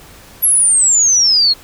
sine exponential sweep, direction down, 11550 to 4208 Hz, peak -8 dBFS, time 0.42-1.54 s, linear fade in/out 20 ms, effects pink hiss -40 dBFS RMS until 1.63 s

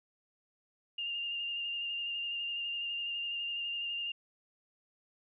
sine tone with vibrato, 2808 Hz, F7, 9 cents sharp, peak -34 dBFS, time 0.98-4.12 s, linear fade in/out 5 ms, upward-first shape square, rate 12 Hz, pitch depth 16 cents each way, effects none

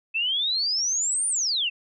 sine exponential two-way sweep, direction up then down, 2591 to 9397 to 2591 Hz, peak -22 dBFS, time 0.14-1.7 s, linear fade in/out 20 ms, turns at 1.28 s, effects none

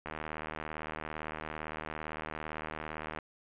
click train, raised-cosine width 0.5 ms, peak -23 dBFS, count 244, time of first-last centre 0.06-3.187 s, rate 77.7 Hz, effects resampled to 8000 Hz + 9-bit

